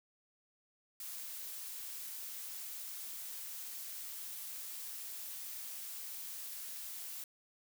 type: noise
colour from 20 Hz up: blue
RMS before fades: -45 dBFS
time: 1-7.24 s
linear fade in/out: 2 ms
effects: none